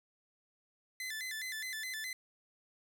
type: tone with vibrato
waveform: sawtooth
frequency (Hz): 1890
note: A#6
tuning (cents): +23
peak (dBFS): -35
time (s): 1-2.13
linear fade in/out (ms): 2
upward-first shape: square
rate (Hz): 4.8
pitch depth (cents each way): 130
effects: none